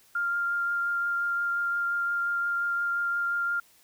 sine tone with vibrato, 1396.9 Hz, F6, in tune, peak -25 dBFS, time 0.15-3.6 s, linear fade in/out 5 ms, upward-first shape triangle, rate 5.7 Hz, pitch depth 12 cents each way, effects white hiss -60 dBFS RMS until 3.83 s

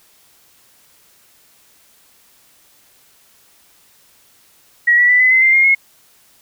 sine tone with pitch steps, 1912 / 1946.5 / 1981.7 / 2018 / 2054 / 2091 / 2129 / 2167 Hz, A#6 / B6 / B6 / B6 / C7 / C7 / C7 / C#7, +43 / -26 / +5 / +37 / -33 / -2 / +30 / -40 cents, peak -8 dBFS, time 4.87-5.75 s, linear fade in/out 10 ms, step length 110 ms, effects white hiss -52 dBFS RMS until 6.41 s

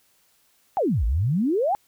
sine exponential two-way sweep, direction down then up, 853 to 51.3 to 853 Hz, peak -19 dBFS, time 0.77-1.75 s, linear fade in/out 0 ms, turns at 1.05 s, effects white hiss -63 dBFS RMS until 1.87 s

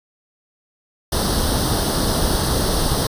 pink noise with comb filter, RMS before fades -19 dBFS, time 1.12-3.07 s, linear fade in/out 5 ms, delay 0.21 ms, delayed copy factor +0.8, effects resampled to 32000 Hz

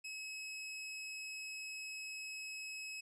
sawtooth tone, 2567 Hz, E7, 47 cents flat, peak -40 dBFS, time 0.04-3.01 s, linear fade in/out 10 ms, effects resampled to 22050 Hz

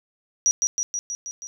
sine tone with echo, 5800 Hz, F#8, 35 cents flat, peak -15 dBFS, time 0.46-0.51 s, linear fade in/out 0 ms, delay 160 ms, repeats 6, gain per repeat -3 dB, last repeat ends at 1.47 s, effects none

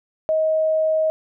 sine tone, 631 Hz, D#5, 24 cents sharp, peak -16 dBFS, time 0.29-1.1 s, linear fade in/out 0 ms, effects none

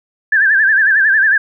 sine tone with vibrato, 1661.2 Hz, G#6, in tune, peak -8 dBFS, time 0.32-1.38 s, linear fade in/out 5 ms, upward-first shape sine, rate 11 Hz, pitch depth 120 cents each way, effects none

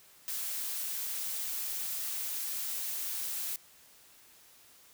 blue noise, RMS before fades -36 dBFS, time 0.28-3.56 s, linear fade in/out 0 ms, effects white hiss -59 dBFS RMS until 4.93 s

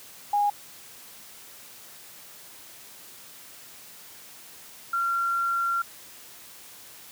sine tone pair in turn, 821 / 1374.3 Hz, G#5 / F6, -20 / -28 cents, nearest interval major sixth, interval 892 cents, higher second, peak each -20 / -23 dBFS, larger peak first, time 0.33-0.5 / 4.93-5.82 s, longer second, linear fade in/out 5 ms, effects white hiss -47 dBFS RMS until 7.11 s + high-pass 80 Hz 12 dB/octave

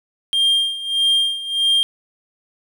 triangle tone with tremolo, 3201 Hz, G7, 36 cents sharp, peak -11 dBFS, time 0.33-1.83 s, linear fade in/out 0 ms, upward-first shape sine, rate 1.6 Hz, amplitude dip 80%, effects none

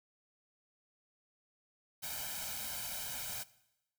white noise with comb filter, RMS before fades -41 dBFS, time 2.02-3.44 s, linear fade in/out 20 ms, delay 1.3 ms, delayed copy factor +0.95, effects noise-tail reverb RT60 0.9 s tail -19 dB re dry

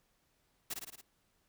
white noise with echo, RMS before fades -38 dBFS, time 0.7-0.74 s, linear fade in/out 10 ms, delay 55 ms, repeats 5, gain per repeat -3 dB, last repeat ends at 1.015 s, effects pink hiss -75 dBFS RMS until 1.48 s

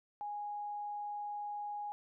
sine tone, 827 Hz, G#5, 8 cents flat, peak -38 dBFS, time 0.21-1.92 s, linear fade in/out 0 ms, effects none

